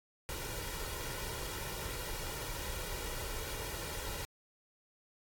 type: noise with comb filter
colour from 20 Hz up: pink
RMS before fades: -40 dBFS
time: 0.29-4.25 s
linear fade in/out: 0 ms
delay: 2.1 ms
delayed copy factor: +0.65
effects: AAC 64 kbps